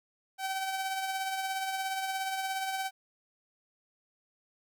sawtooth tone with tremolo, 768 Hz, G5, 36 cents flat, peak -26 dBFS, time 0.38-2.91 s, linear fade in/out 50 ms, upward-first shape triangle, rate 17 Hz, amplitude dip 45%, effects none

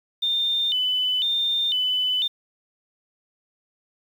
sine tone with vibrato, 3296 Hz, G#7, 14 cents flat, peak -20 dBFS, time 0.22-2.28 s, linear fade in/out 10 ms, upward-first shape square, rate 1 Hz, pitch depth 160 cents each way, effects 8-bit

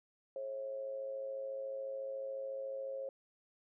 sine tone with amplitude modulation, 540 Hz, C#5, 45 cents flat, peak -36 dBFS, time 0.36-3.09 s, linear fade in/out 2 ms, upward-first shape sine, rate 114 Hz, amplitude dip 55%, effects none

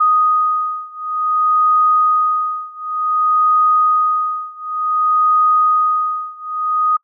sine beating tone pair, 1244.5 / 1245.05 Hz, D#6 / D#6, 0 / +1 cents, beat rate 0.55 Hz, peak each -15 / -16 dBFS, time 0-6.97 s, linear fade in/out 10 ms, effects noise-tail reverb RT60 0.1 s tail -25 dB re dry

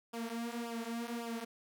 sawtooth tone with flanger, 233.1 Hz, A#3, in tune, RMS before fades -40 dBFS, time 0.13-1.45 s, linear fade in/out 10 ms, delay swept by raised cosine 0.48 to 6.38 ms, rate 1.8 Hz, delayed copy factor -0.8, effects none

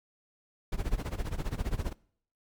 brown noise with tremolo, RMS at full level -29 dBFS, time 0.72-1.93 s, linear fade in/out 5 ms, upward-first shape sine, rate 15 Hz, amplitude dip 90%, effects noise-tail reverb RT60 0.6 s tail -23 dB re dry + MP3 96 kbps

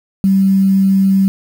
sine tone with quantisation, 193.4 Hz, G3, 23 cents flat, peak -8 dBFS, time 0.24-1.28 s, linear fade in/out 0 ms, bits 6, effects none

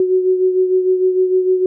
sine beating tone pair, 370 / 376.6 Hz, F#4 / F#4, 0 / +31 cents, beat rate 6.6 Hz, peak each -12 / -20 dBFS, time 0-1.66 s, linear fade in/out 2 ms, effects none

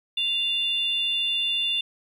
sine tone pair together, 2794 / 3520 Hz, F7 / A7, 0 / 0 cents, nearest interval major third, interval 400 cents, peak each -25 / -24 dBFS, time 0.17-1.81 s, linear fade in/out 5 ms, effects tanh soft clip ceiling -15 dBFS + 10-bit

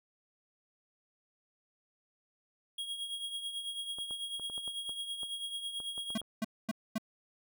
square tone with tremolo, 3286 Hz, G#7, 19 cents flat, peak -35 dBFS, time 2.78-6.21 s, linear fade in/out 5 ms, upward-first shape triangle, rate 9.1 Hz, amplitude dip 65%
clicks, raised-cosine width 1 ms, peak -36 dBFS, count 12, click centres 3.986 / 4.109 / 4.397 / 4.499 / 4.579 / 4.678 / 4.894 / 5.232 / 5.802 / 5.979 / 6.104 / 6.216 s
square tone bursts, 220 Hz, A3, in tune, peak -31 dBFS, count 4, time 6.15-6.982 s, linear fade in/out 5 ms, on 28 ms, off 240 ms
effects none

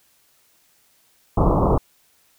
pink low-pass noise, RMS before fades -17 dBFS, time 1.37-1.78 s, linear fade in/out 5 ms, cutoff 1200 Hz, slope 96 dB/octave, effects white hiss -60 dBFS RMS until 2.38 s

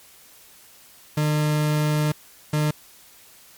40% pulse tone bursts at uneven times, 151 Hz, D3, 48 cents sharp, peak -18 dBFS, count 2, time 1.17-2.12 / 2.53-2.71 s, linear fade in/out 5 ms, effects white hiss -50 dBFS RMS until 3.57 s + MP3 96 kbps

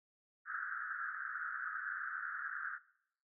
pink band-pass noise, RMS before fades -42 dBFS, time 0.45-2.79 s, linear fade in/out 50 ms, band 1300 to 1700 Hz, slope 96 dB/octave, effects noise-tail reverb RT60 0.7 s tail -20 dB re dry

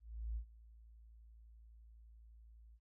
sine tone with ADSR envelope, 55.9 Hz, A1, 28 cents sharp, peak -37 dBFS, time 0-2.8 s, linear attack 360 ms, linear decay 89 ms, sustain -20 dB, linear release 60 ms, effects none

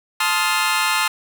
20% pulse chord, F dominant seventh, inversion first, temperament just, 873.1 / 1047.7 / 1257.2 / 1396.9 Hz, A5 / C6 / Eb6 / F6, -14 / +2 / +18 / 0 cents, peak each -18 dBFS, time 0.2-1.08 s, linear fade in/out 5 ms, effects none

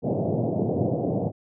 pink band-pass noise, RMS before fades -25 dBFS, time 0.02-1.32 s, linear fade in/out 50 ms, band 100 to 700 Hz, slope 48 dB/octave, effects none

